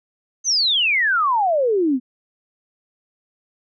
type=exponential sweep; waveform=sine; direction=down; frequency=6410 to 241.1 Hz; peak=-15 dBFS; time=0.44-2 s; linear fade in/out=50 ms; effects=none